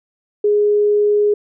sine tone, 415.3 Hz, G#4, in tune, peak -11 dBFS, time 0.44-1.34 s, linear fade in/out 5 ms, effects none

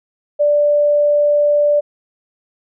sine tone, 587 Hz, D5, 1 cent flat, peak -10 dBFS, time 0.39-1.81 s, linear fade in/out 20 ms, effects none

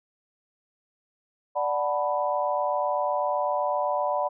sine chord, B minor seventh, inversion first, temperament equal, 587.3 / 740 / 880 / 987.8 Hz, D5 / F#5 / A5 / B5, 0 / 0 / 0 / 0 cents, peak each -27 / -29 / -33 / -28 dBFS, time 1.55-4.29 s, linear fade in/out 20 ms, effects none

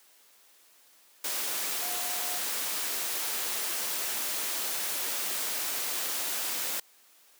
sine tone in noise, 718 Hz, F5, 48 cents sharp, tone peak -42 dBFS, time 1.81-2.38 s, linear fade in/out 5 ms, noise white, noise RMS -32 dBFS, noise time 1.24-6.8 s, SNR -13 dB, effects white hiss -60 dBFS RMS until 7.39 s + high-pass 300 Hz 12 dB/octave

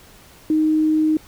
sine tone, 311.1 Hz, D#4, in tune, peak -14 dBFS, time 0.5-1.17 s, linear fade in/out 2 ms, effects pink hiss -47 dBFS RMS until 1.27 s

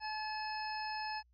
harmonic tone, 860 Hz, A5, 40 cents flat, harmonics 1 / 2 / 3 / 5 / 6, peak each -39 / -45 / -48 / -51 / -46 dBFS, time 0-1.23 s, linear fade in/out 50 ms, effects added 60 Hz sine -66 dBFS peak until 1.33 s

